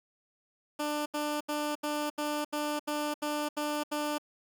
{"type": "tone bursts", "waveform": "15% pulse", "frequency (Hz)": 297.2, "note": "D4", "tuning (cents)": 21, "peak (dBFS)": -24, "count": 10, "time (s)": [0.79, 4.183], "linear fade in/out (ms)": 10, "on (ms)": 270, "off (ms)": 77, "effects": ["11-bit"]}